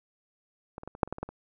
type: clicks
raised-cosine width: 1 ms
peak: -24 / -28 / -25 / -29 / -7 / -29 / -18 / -25 / -18 / -27 dBFS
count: 10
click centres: 0.781 / 0.834 / 0.876 / 0.951 / 1.032 / 1.076 / 1.126 / 1.184 / 1.23 / 1.29 s
effects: none